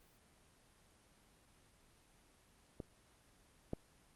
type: clicks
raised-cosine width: 2 ms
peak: -30 / -25 dBFS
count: 2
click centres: 2.802 / 3.734 s
effects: pink hiss -68 dBFS RMS until 4.15 s + Opus 24 kbps